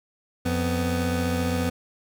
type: tone pair together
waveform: 25% pulse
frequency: 88.1 / 249.4 Hz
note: F2 / B3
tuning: +16 / +17 cents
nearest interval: octave + tritone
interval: 1801 cents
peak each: -22 dBFS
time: 0.45-1.7 s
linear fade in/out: 10 ms
effects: none